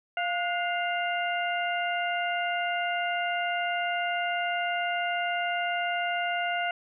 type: harmonic tone with a mistuned harmonic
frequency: 698.5 Hz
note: F5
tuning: in tune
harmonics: 1 / 2 / 3 / 4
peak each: -29 / -32 / -34 / -35 dBFS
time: 0.17-6.71 s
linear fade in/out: 2 ms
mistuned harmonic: 2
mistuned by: +65 cents
effects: none